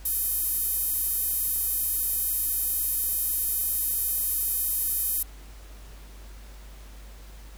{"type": "tone with high-pass filter", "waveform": "sawtooth", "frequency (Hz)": 622.3, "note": "D#5", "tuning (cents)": 0, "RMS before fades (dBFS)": -27, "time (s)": [0.05, 5.23], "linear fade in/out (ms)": 5, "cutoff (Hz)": 12000, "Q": 2.1, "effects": ["added 50 Hz sine -42 dBFS peak until 7.57 s", "pink hiss -52 dBFS RMS until 7.57 s"]}